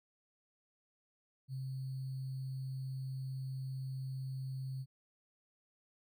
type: tone with sample-and-hold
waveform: sine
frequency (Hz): 132.3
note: C3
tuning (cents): +20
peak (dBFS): -38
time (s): 1.48-4.86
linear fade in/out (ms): 50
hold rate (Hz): 4410
effects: none